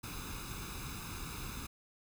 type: noise with comb filter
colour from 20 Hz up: pink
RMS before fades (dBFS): -43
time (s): 0.03-1.67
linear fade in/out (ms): 10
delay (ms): 0.79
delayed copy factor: +0.75
effects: none